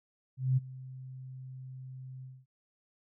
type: tone with ADSR envelope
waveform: sine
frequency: 130 Hz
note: C3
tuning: 11 cents flat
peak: -22 dBFS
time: 0.37-2.46 s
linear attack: 200 ms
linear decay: 23 ms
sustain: -20 dB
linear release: 230 ms
effects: none